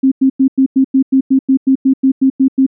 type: tone bursts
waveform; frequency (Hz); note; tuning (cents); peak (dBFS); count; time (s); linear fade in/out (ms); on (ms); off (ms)
sine; 266.2; C4; +30; -6; 15; 0.03-2.665; 10; 87; 95
effects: none